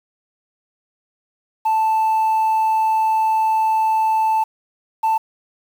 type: tone pair in turn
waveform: sine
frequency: 880 / 885.6 Hz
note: A5 / A5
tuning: 0 / +11 cents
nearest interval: unison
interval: 11 cents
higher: second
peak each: -12 dBFS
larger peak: neither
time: 1.65-4.44 / 5.03-5.18 s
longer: first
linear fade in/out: 10 ms
effects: tanh soft clip ceiling -13 dBFS + 7-bit